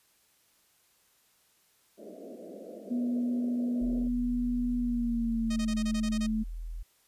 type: band-pass noise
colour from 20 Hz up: white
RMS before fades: -45 dBFS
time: 1.97-4.09 s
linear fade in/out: 50 ms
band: 190 to 660 Hz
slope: 96 dB/octave
type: tone with pitch glide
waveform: sine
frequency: 243.7 to 218.4 Hz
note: B3 to A3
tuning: -23 to -13 cents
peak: -27 dBFS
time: 2.9-6.44 s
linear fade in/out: 20 ms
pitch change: -190 cents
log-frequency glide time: 4.78-5.76 s
type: tone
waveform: sine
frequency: 41.2 Hz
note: E1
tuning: in tune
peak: -35 dBFS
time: 3.81-6.83 s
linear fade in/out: 10 ms
type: tone bursts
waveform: 5% pulse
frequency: 622.3 Hz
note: D#5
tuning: in tune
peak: -27 dBFS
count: 9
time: 5.5-6.268 s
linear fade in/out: 10 ms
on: 64 ms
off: 24 ms
effects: white hiss -67 dBFS RMS until 7.07 s + resampled to 32000 Hz